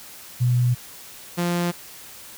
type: tone pair in turn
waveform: sine / sawtooth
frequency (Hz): 123.1 / 174.09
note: B2 / F3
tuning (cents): -5 / -5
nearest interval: tritone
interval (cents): 600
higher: second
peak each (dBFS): -16 / -17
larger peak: first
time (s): 0.4-0.75 / 1.37-1.72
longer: neither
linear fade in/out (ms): 20
effects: white hiss -42 dBFS RMS until 2.37 s